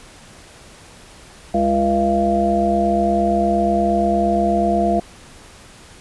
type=harmonic tone; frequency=68.5 Hz; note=C#2; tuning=20 cents flat; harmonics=1 / 3 / 5 / 7 / 9 / 10; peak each=-28 / -20 / -22 / -26 / -28 / -17 dBFS; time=1.54-5 s; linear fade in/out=5 ms; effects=pink hiss -43 dBFS RMS until 6 s + resampled to 24000 Hz